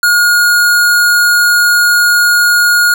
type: tone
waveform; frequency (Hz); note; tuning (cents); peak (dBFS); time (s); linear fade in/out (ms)
square; 1434; F6; +45; -7; 0.03-2.94; 2
effects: none